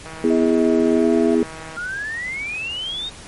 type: click train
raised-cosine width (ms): 0.5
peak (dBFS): -21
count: 274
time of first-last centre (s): 0.06-1.766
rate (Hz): 160
type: chord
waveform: sine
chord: E major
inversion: second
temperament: just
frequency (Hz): 247.2 / 329.6 / 412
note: B3 / E4 / G#4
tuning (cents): +2 / 0 / -14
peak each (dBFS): -18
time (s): 0.24-1.43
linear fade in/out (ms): 2
type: tone with pitch glide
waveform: sine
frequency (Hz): 637 to 664.8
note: D#5 to E5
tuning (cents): +41 to +15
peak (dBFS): -24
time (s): 0.3-1.35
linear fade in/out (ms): 5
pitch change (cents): +74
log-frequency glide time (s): 0.96-1.07
type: exponential sweep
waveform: sine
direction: up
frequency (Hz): 1380 to 3772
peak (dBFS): -24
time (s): 1.76-3.1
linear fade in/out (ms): 20
effects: pink hiss -39 dBFS RMS until 3.27 s + MP3 48 kbps